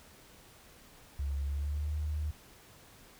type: tone with pitch glide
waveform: sine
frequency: 69.9 to 75.79 Hz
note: C#2 to D#2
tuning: +15 to -45 cents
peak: -31 dBFS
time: 1.19-2.31 s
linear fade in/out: 5 ms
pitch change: +140 cents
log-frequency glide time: 1.44-1.92 s
effects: pink hiss -57 dBFS RMS until 3.19 s